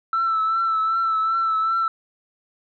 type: tone with vibrato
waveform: sine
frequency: 1326 Hz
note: E6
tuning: 10 cents sharp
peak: -17 dBFS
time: 0.13-1.88 s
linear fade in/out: 2 ms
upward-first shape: triangle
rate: 2.6 Hz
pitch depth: 38 cents each way
effects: tanh soft clip ceiling -15 dBFS